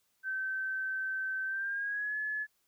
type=tone with pitch glide; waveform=sine; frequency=1543 to 1712.1 Hz; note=G6 to A6; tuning=-28 to -48 cents; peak=-32 dBFS; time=0.23-2.47 s; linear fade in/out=50 ms; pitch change=+180 cents; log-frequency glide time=1.45-2.17 s; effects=white hiss -75 dBFS RMS until 2.67 s